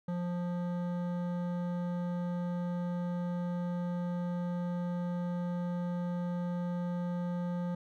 triangle tone with hard clipping, 175.9 Hz, F3, 13 cents sharp, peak -34 dBFS, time 0.08-7.75 s, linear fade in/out 5 ms, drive 17 dB, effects none

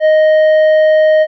sine tone with tanh clipping, 622.3 Hz, D#5, in tune, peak -7 dBFS, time 0-1.27 s, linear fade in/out 50 ms, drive 7 dB, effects none

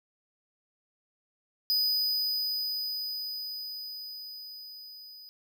square tone with level ramp, 4978 Hz, D#8, in tune, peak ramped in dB -24 to -47 dBFS, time 1.7-5.29 s, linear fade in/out 0 ms, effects none

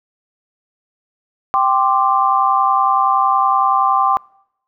sine chord, G suspended fourth, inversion none, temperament just, 784 / 1045.3 / 1176 Hz, G5 / C6 / D6, 0 / -2 / +2 cents, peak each -16 dBFS, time 1.54-4.17 s, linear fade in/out 0 ms, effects noise-tail reverb RT60 0.8 s tail -26 dB re dry

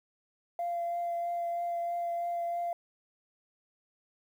sine tone with vibrato, 690 Hz, F5, 21 cents flat, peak -29 dBFS, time 0.59-2.73 s, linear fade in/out 2 ms, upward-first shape triangle, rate 3.1 Hz, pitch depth 13 cents each way, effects tanh soft clip ceiling -27 dBFS + 10-bit

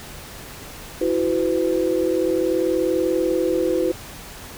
sine chord, E suspended second, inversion none, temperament equal with one note detuned, 329.6 / 370 / 504.8 Hz, E4 / F#4 / B4, 0 / 0 / +38 cents, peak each -22 dBFS, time 1.01-3.92 s, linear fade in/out 5 ms, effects pink hiss -38 dBFS RMS until 4.57 s

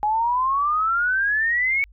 sine exponential sweep, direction up, 830.6 to 2243 Hz, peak -18 dBFS, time 0.03-1.84 s, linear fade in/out 0 ms, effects added 50 Hz sine -46 dBFS peak until 1.92 s

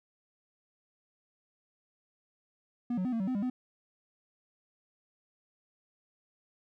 triangle tone with pitch steps, 242 / 183.7 / 252.9 / 228 / 190.4 / 256.2 / 200.8 / 252.6 Hz, B3 / F#3 / B3 / A#3 / F#3 / C4 / G3 / B3, -35 / -12 / +41 / -38 / +50 / -36 / +42 / +39 cents, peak -27 dBFS, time 2.9-3.5 s, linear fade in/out 5 ms, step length 75 ms, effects none

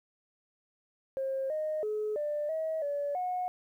sine tone with pitch steps, 535 / 618 / 426 / 593 / 638 / 574 / 728 Hz, C5 / D#5 / G#4 / D5 / D#5 / D5 / F#5, +38 / -12 / +44 / +17 / +43 / -40 / -28 cents, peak -29 dBFS, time 1.17-3.48 s, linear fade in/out 0 ms, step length 330 ms, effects tanh soft clip ceiling -25 dBFS + 11-bit

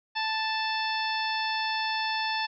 harmonic tone, 880 Hz, A5, in tune, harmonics 1 / 2 / 3 / 4 / 5 / 6, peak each -30 / -33 / -35 / -36 / -37 / -38 dBFS, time 0.15-2.47 s, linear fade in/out 20 ms, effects none

